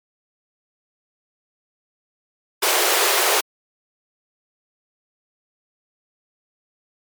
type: high-pass noise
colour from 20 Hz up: pink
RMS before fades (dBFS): -18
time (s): 2.62-3.41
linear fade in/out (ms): 10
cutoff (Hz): 350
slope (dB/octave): 96
effects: MP3 96 kbps

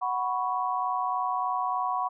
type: chord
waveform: sine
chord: F# suspended fourth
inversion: none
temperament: just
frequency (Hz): 740 / 986.7 / 1110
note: F#5 / B5 / C#6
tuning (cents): 0 / -2 / +2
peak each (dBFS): -30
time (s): 0.01-2.09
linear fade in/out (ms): 20
effects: none

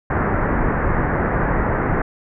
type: low-pass noise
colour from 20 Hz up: pink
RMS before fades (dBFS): -19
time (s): 0.1-2.02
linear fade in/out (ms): 5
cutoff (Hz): 1900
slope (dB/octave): 48
effects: none

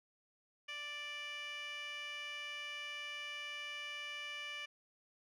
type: tone with band-pass filter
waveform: 15% pulse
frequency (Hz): 587.3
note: D5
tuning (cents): 0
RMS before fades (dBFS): -45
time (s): 0.68-4.66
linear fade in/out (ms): 10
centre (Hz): 2800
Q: 3.2
effects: none

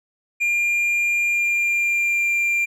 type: tone with pitch glide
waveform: triangle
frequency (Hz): 2400 to 2381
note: D7 to D7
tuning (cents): +37 to +23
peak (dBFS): -16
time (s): 0.4-2.66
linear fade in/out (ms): 20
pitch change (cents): -14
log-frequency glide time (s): 1.32-2.32
effects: none

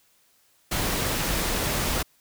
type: noise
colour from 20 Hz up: pink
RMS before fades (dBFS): -26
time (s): 0.71-2.03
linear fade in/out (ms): 10
effects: white hiss -63 dBFS RMS until 2.2 s

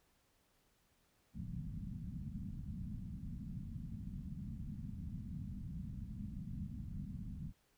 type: low-pass noise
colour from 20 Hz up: white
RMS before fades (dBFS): -45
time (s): 1.33-7.53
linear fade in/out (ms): 50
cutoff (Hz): 220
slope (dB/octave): 48
effects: pink hiss -75 dBFS RMS until 7.77 s

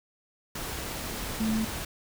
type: tone in noise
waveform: sine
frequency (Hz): 220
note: A3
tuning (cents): 0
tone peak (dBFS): -25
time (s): 1.4-1.65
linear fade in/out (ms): 5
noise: pink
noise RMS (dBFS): -35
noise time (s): 0.55-1.85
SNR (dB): +7
effects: none

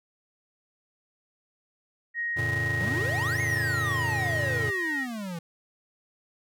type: tone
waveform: sine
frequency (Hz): 1878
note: A#6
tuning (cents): +12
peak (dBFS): -27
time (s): 2.14-5.07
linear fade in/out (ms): 50
type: chord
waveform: square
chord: Gb augmented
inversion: none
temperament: just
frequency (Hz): 92.5 / 115.62 / 144.53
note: Gb2 / Bb2 / D3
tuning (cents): 0 / -14 / -27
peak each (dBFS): -35 / -32 / -36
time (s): 2.36-4.71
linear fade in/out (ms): 20
type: exponential two-way sweep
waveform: square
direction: up then down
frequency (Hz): 162.6 to 2201 to 162.6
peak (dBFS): -33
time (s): 2.8-5.39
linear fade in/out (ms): 5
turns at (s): 3.41
effects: none

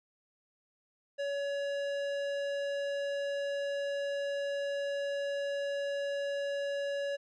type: tone with tanh clipping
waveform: sine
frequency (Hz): 564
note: C#5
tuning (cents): +30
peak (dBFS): -34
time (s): 1.18-7.17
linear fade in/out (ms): 20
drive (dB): 16
effects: none

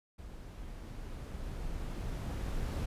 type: noise with level ramp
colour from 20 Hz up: brown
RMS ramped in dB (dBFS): -47 to -34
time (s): 0.18-2.86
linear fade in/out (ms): 10
effects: resampled to 32000 Hz

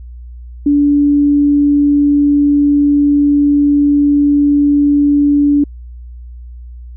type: tone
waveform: sine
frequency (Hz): 288.6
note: D4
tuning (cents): -30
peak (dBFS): -7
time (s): 0.66-5.64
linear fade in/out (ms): 5
effects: added 60 Hz sine -28 dBFS peak until 6.96 s

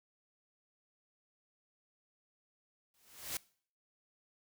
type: noise with exponential growth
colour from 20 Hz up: white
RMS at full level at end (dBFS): -36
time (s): 2.94-3.37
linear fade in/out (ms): 2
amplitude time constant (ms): 93
effects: noise-tail reverb RT60 0.5 s tail -22 dB re dry

